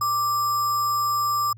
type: tone with sample-and-hold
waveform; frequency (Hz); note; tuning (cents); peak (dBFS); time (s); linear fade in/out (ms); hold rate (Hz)
sine; 1174.7; D6; 0; -20; 0.01-1.53; 5; 6300
effects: added 110 Hz sine -42 dBFS peak until 1.57 s